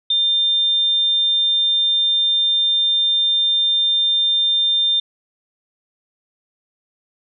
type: tone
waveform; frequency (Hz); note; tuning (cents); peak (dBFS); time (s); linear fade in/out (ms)
sine; 3600; A7; +39; -14; 0.1-5; 5
effects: none